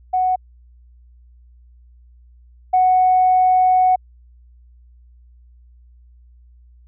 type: tone pair in turn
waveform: sine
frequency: 740 / 740 Hz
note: F#5 / F#5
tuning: 0 / 0 cents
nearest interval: unison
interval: 0 cents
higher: neither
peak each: -14 / -10 dBFS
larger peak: second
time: 0.13-0.36 / 2.73-3.96 s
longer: second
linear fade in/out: 10 ms
effects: tanh soft clip ceiling -6 dBFS + added 60 Hz sine -45 dBFS peak until 6.87 s